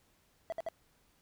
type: tone bursts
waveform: triangle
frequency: 659.3 Hz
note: E5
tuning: in tune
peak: -32 dBFS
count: 3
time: 0.5-0.687 s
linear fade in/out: 0 ms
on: 23 ms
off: 59 ms
effects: pink hiss -70 dBFS RMS until 1.21 s